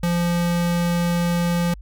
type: tone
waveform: square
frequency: 172.9 Hz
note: F3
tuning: 17 cents flat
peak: -19 dBFS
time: 0.03-1.74 s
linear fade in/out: 5 ms
effects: added 50 Hz sine -36 dBFS peak until 1.81 s